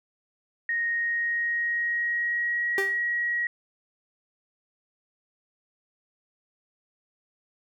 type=tone with pitch glide; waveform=sine; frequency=1864.7 to 1905 Hz; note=A#6 to A#6; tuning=0 to +37 cents; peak=-24 dBFS; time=0.69-3.47 s; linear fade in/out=2 ms; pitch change=+37 cents; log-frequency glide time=0.87-2.7 s
type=tone with exponential decay; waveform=40% pulse; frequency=392 Hz; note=G4; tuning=in tune; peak=-22 dBFS; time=2.78-3.01 s; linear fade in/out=1 ms; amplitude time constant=50 ms
effects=none